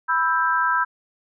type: chord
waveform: sine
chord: E minor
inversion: second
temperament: just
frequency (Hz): 988.9 / 1318.5 / 1582.2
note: B5 / E6 / G6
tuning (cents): +2 / 0 / +16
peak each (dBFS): -22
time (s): 0.08-0.85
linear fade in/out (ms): 20
effects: none